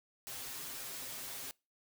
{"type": "noise with comb filter", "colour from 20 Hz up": "white", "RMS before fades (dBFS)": -44, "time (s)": [0.27, 1.51], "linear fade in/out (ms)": 0, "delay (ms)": 7.5, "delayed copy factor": 0.85, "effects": ["noise-tail reverb RT60 0.3 s tail -26 dB re dry"]}